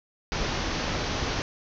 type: low-pass noise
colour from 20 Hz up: pink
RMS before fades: -29 dBFS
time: 0.32-1.42 s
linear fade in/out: 0 ms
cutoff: 6300 Hz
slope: 96 dB/octave
effects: none